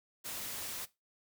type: noise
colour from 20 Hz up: white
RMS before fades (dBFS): -41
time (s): 0.24-0.86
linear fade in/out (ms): 20
effects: noise-tail reverb RT60 0.2 s tail -17 dB re dry